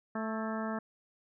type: harmonic tone with a mistuned harmonic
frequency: 220 Hz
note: A3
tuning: in tune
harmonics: 1 / 2 / 3 / 4 / 5 / 6 / 7 / 8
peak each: -35 / -43 / -40 / -44 / -44 / -43 / -47 / -48 dBFS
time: 0.15-0.79 s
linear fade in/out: 5 ms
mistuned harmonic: 7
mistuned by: +65 cents
effects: none

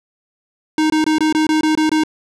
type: tone bursts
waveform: square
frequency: 311.1 Hz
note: D#4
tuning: in tune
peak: -13 dBFS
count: 9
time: 0.78-2.036 s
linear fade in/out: 2 ms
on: 120 ms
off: 22 ms
effects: low-pass 7000 Hz 12 dB/octave

